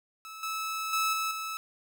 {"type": "tone with level steps", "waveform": "sawtooth", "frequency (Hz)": 1304, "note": "E6", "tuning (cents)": -19, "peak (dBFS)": [-38, -28, -22, -25, -30], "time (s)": [0.25, 1.57], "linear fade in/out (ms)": 0, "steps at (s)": [0.43, 0.93, 1.13, 1.31], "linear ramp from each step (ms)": 2, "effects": []}